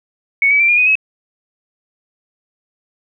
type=tone with pitch steps; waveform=sine; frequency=2220 / 2285 / 2352 / 2421 / 2492 / 2565 Hz; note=C#7 / D7 / D7 / D#7 / D#7 / E7; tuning=+2 / -48 / +2 / -48 / +2 / -48 cents; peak=-9 dBFS; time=0.42-0.954 s; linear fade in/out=2 ms; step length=89 ms; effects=none